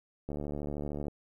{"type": "click train", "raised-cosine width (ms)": 2, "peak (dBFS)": -24, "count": 59, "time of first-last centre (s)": [0.29, 1.082], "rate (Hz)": 73.2, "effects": ["11-bit"]}